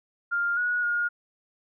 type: tone with pitch steps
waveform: sine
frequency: 1401 / 1457 / 1427 Hz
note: F6 / F#6 / F6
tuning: +5 / -27 / +37 cents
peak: -23 dBFS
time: 0.31-1.09 s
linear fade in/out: 20 ms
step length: 260 ms
effects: none